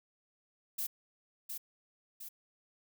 violet noise with echo, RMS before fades -36 dBFS, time 0.78-0.87 s, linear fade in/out 10 ms, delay 710 ms, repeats 2, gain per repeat -5 dB, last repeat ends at 2.29 s, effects none

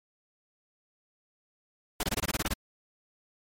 pink noise bursts, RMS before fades -29 dBFS, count 10, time 2-2.537 s, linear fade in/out 5 ms, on 33 ms, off 23 ms, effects MP3 64 kbps

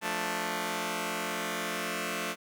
5% pulse chord, D minor, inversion first, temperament just, 176.2 / 220.2 / 293.7 Hz, F3 / A3 / D4, +16 / +2 / 0 cents, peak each -25 / -23 / -26 dBFS, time 0.01-2.36 s, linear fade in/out 50 ms, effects none

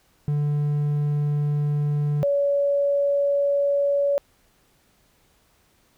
triangle / sine tone pair in turn, 146.83 / 566 Hz, D3 / C#5, 0 / +36 cents, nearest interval octave + major seventh, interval 2336 cents, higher second, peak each -18 dBFS, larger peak neither, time 0.28-2.23 / 2.23-4.18 s, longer neither, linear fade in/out 0 ms, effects pink hiss -62 dBFS RMS until 5.97 s

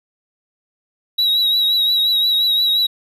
triangle tone with vibrato, 3862 Hz, B7, 39 cents flat, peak -12 dBFS, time 1.18-2.87 s, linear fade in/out 10 ms, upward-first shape triangle, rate 5.7 Hz, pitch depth 47 cents each way, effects none

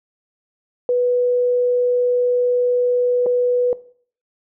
sine tone with dropouts, 492.2 Hz, B4, 6 cents flat, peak -14 dBFS, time 0.89-3.73 s, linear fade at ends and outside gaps 1 ms, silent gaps 3.261-3.265 s, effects noise-tail reverb RT60 0.5 s tail -18 dB re dry

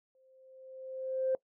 sine tone with exponential growth, 523.3 Hz, C5, in tune, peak -25 dBFS, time 0.15-1.35 s, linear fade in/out 1 ms, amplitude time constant 260 ms, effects noise-tail reverb RT60 0.1 s tail -22 dB re dry + tanh soft clip ceiling -21 dBFS

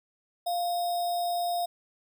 sine tone with sample-and-hold, 698.5 Hz, F5, in tune, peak -26 dBFS, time 0.46-1.66 s, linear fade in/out 10 ms, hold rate 4410 Hz, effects none

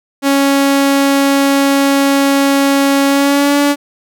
sawtooth tone with pitch glide, 277.2 to 286.6 Hz, C#4 to D4, 0 to -42 cents, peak -5 dBFS, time 0.22-3.76 s, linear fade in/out 50 ms, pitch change +58 cents, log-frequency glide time 3.07-3.59 s, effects none

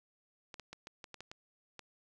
clicks, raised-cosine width 0.2 ms, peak -29 dBFS, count 9, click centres 0.542 / 0.597 / 0.73 / 0.871 / 1.042 / 1.143 / 1.206 / 1.315 / 1.793 s, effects none

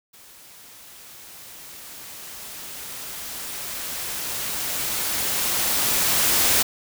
white noise with level ramp, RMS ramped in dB -48 to -18 dBFS, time 0.13-6.63 s, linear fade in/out 10 ms, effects none

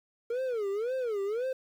triangle tone with vibrato, 453.9 Hz, A#4, 46 cents flat, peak -27 dBFS, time 0.3-1.53 s, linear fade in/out 5 ms, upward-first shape sine, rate 1.9 Hz, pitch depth 250 cents each way, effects 10-bit

